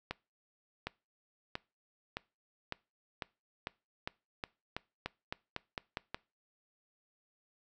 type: accelerating click train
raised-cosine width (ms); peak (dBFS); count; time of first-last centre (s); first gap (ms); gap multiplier
0.3; -20; 16; 0.11-6.145; 760; 0.9
effects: noise-tail reverb RT60 0.3 s tail -23 dB re dry